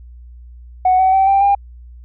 sine tone with pitch steps, 741 / 755.7 / 770.7 / 786 / 801.6 Hz, F#5 / F#5 / G5 / G5 / G5, +2 / +36 / -30 / +4 / +38 cents, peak -8 dBFS, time 0.85-1.55 s, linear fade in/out 5 ms, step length 140 ms, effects tanh soft clip ceiling -6 dBFS + added 60 Hz sine -35 dBFS peak until 2.04 s

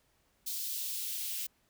blue noise with high-pass filter sweep, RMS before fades -37 dBFS, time 0.46-1.47 s, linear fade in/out 10 ms, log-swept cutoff 4000 to 2600 Hz, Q 1.6, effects pink hiss -72 dBFS RMS until 1.69 s

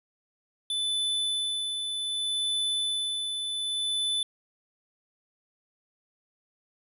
square tone with tremolo, 3503 Hz, A7, 8 cents flat, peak -26 dBFS, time 0.7-4.23 s, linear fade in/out 2 ms, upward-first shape sine, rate 0.65 Hz, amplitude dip 40%, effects resampled to 32000 Hz

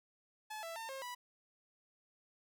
sawtooth tone with pitch steps, 860 / 663 / 903 / 536 / 983 Hz, A5 / E5 / A5 / C5 / B5, -40 / +10 / +45 / +42 / -8 cents, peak -39 dBFS, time 0.5-1.15 s, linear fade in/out 10 ms, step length 130 ms, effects none

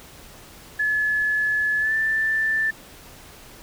sine tone with pitch glide, 1713 to 1768.3 Hz, A6 to A6, -47 to +8 cents, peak -19 dBFS, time 0.79-2.71 s, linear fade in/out 10 ms, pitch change +55 cents, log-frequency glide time 1.79-1.94 s, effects pink hiss -45 dBFS RMS until 3.62 s

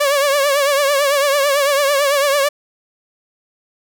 sawtooth tone with vibrato, 565 Hz, C#5, 33 cents sharp, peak -9 dBFS, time 0-2.49 s, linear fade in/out 10 ms, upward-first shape triangle, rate 9 Hz, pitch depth 89 cents each way, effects none

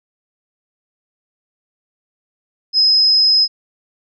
sine tone, 5090 Hz, D#8, 39 cents sharp, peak -9 dBFS, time 2.73-3.48 s, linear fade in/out 50 ms, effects none

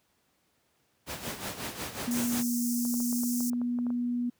pink noise with tremolo, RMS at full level -34 dBFS, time 1.06-2.44 s, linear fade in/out 50 ms, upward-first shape sine, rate 5.5 Hz, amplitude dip 65%
sine tone with pitch glide, 240 to 242.6 Hz, B3 to B3, -49 to -31 cents, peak -27 dBFS, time 2.07-4.3 s, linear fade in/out 10 ms, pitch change +18 cents, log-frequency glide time 2.83-3.43 s
pink high-pass noise, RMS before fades -36 dBFS, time 2.11-3.5 s, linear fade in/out 2 ms, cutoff 5600 Hz, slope 48 dB/octave
clicks, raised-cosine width 1 ms, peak -30 dBFS, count 11, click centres 2.852 / 2.941 / 3.003 / 3.129 / 3.235 / 3.406 / 3.533 / 3.616 / 3.788 / 3.867 / 3.904 s
effects pink hiss -71 dBFS RMS until 4.39 s + high-pass 100 Hz 12 dB/octave

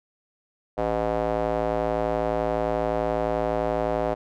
square tone with band-pass filter, 55.8 Hz, A1, 25 cents sharp, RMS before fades -25 dBFS, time 0.77-4.15 s, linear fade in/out 20 ms, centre 620 Hz, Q 2.5, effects none

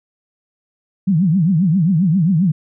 sine tone with vibrato, 174.61 Hz, F3, in tune, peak -11 dBFS, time 1.07-2.52 s, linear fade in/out 10 ms, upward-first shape triangle, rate 7.5 Hz, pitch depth 290 cents each way, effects none

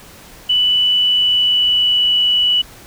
sine tone with pitch glide, 2974 to 2953 Hz, F#7 to F#7, +8 to -4 cents, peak -11 dBFS, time 0.49-2.62 s, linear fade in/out 10 ms, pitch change -12 cents, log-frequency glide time 0.89-2.16 s, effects pink hiss -40 dBFS RMS until 2.86 s

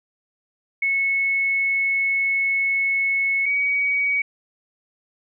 sine tone pair in turn, 2198 / 2258 Hz, C#7 / C#7, -15 / +31 cents, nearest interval unison, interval 46 cents, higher second, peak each -18 dBFS, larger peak neither, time 0.82-3.46 / 3.46-4.22 s, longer first, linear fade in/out 5 ms, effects none

